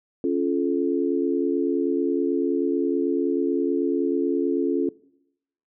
sine chord, Db augmented, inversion none, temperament just, 277.2 / 346.5 / 433.1 Hz, Db4 / F4 / A4, 0 / -14 / -27 cents, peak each -24 / -24 / -27 dBFS, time 0.24-4.89 s, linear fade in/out 2 ms, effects noise-tail reverb RT60 0.8 s tail -21 dB re dry

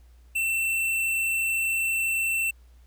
square tone, 2687 Hz, E7, 33 cents sharp, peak -24 dBFS, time 0.35-2.51 s, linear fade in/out 10 ms, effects added 60 Hz sine -50 dBFS peak until 2.86 s + pink hiss -66 dBFS RMS until 2.86 s

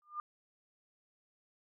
sine tone with exponential growth, 1204 Hz, D6, 43 cents sharp, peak -33 dBFS, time 0.02-0.2 s, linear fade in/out 1 ms, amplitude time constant 37 ms, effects none

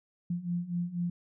sine beating tone pair, 172 / 176.1 Hz, F3 / F3, -26 / +15 cents, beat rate 4.1 Hz, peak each -35 / -32 dBFS, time 0.3-1.1 s, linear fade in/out 5 ms, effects none

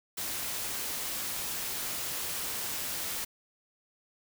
white noise, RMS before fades -35 dBFS, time 0.17-3.25 s, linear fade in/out 10 ms, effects none

